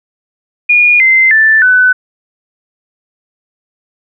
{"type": "tone with pitch steps", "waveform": "sine", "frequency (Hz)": [2438, 2074, 1764.2, 1500.8], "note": ["D#7", "C7", "A6", "F#6"], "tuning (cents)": [-36, -16, 4, 24], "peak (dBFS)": -4, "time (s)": [0.69, 1.93], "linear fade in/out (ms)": 10, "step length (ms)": 310, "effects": []}